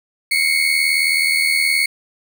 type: tone pair together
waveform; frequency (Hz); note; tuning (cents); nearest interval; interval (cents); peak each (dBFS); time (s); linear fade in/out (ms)
35% pulse; 2153 / 2232; C7 / C#7; +49 / +11; minor second; 62; -15 / -16; 0.31-1.86; 5
effects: none